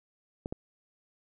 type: clicks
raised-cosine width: 2 ms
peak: -21 dBFS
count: 2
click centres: 0.459 / 0.525 s
effects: none